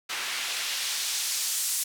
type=noise with band-pass filter sweep; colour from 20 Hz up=white; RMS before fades=-30 dBFS; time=0.09-1.84 s; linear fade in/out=10 ms; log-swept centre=1900 to 8600 Hz; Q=0.86; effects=none